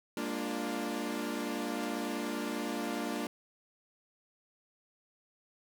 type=chord; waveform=sawtooth; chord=Bb dominant seventh; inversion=third; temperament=equal with one note detuned; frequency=203.1 / 233.1 / 293.7 / 349.2 Hz; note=Ab3 / Bb3 / D4 / F4; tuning=-38 / 0 / 0 / 0 cents; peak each=-38 / -34 / -34 / -37 dBFS; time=0.17-3.27 s; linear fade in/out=2 ms; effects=none